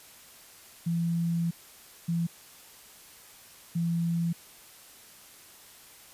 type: tone bursts at uneven times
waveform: sine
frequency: 168.7 Hz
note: E3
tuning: 40 cents sharp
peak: -25 dBFS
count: 3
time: 0.86-1.51 / 2.08-2.27 / 3.75-4.33 s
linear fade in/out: 10 ms
effects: white hiss -52 dBFS RMS until 6.13 s + resampled to 32000 Hz